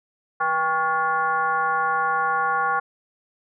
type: tone with frequency modulation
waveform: sine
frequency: 1109 Hz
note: C#6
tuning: in tune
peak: -19 dBFS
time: 0.4-2.8 s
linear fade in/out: 10 ms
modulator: 312 Hz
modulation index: 1.3
effects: none